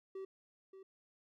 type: tone with echo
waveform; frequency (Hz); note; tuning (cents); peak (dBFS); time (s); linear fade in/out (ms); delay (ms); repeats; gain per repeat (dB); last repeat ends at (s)
triangle; 384.2; G4; -35; -40; 0.15-0.25; 5; 580; 1; -10; 0.83
effects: none